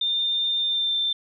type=tone with pitch glide; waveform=sine; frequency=3608 to 3567 Hz; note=A7 to A7; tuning=+43 to +23 cents; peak=-21 dBFS; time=0.01-1.13 s; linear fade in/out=5 ms; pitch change=-20 cents; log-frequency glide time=0.59-0.98 s; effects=none